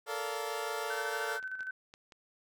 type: chord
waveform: 20% pulse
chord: Bb major seventh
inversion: third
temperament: equal with one note detuned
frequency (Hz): 440 / 466.2 / 576.9 / 698.5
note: A4 / Bb4 / D5 / F5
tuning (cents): 0 / 0 / -31 / 0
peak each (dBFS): -33 / -37 / -36 / -37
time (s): 0.06-1.4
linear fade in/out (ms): 50
type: tone with tremolo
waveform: sine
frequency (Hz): 1524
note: G6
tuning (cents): -49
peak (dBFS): -35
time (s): 0.9-1.71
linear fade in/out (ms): 5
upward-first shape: square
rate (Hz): 13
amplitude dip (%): 50
type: clicks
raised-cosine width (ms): 0.2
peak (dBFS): -34 / -33 / -34 / -37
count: 4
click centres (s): 1.428 / 1.607 / 1.939 / 2.122
effects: none